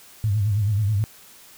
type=tone with vibrato; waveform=sine; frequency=103.83 Hz; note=G#2; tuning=in tune; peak=-18 dBFS; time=0.24-1.04 s; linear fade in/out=0 ms; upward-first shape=sine; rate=9.3 Hz; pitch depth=110 cents each way; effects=white hiss -48 dBFS RMS until 1.57 s